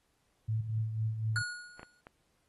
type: tone with tremolo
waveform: sine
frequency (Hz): 110.2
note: A2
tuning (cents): +3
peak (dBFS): -28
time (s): 0.48-1.42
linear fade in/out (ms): 10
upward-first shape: sine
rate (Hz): 4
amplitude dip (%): 55
type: tone with exponential decay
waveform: square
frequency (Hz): 1447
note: F#6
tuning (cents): -39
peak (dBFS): -30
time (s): 1.36-2.01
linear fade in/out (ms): 1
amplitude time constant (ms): 140
type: clicks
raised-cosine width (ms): 0.5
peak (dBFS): -32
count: 3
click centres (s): 1.795 / 1.831 / 2.069
effects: pink hiss -75 dBFS RMS until 2.48 s + AAC 32 kbps